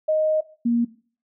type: tone pair in turn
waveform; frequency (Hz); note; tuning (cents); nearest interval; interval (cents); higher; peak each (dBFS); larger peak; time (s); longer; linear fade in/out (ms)
sine; 622.3 / 235.7; D#5 / A#3; 0 / +19; octave + perfect fourth; 1681; first; -17; neither; 0.08-0.41 / 0.65-0.85; first; 10
effects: noise-tail reverb RT60 0.4 s tail -17 dB re dry